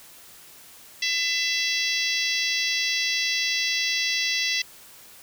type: harmonic tone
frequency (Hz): 669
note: E5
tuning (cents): +25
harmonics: 3 / 4 / 5 / 6 / 7 / 8 / 9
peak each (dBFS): -28 / -29 / -30 / -31 / -31 / -32 / -33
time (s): 1.02-4.62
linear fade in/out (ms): 5
effects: white hiss -48 dBFS RMS until 5.22 s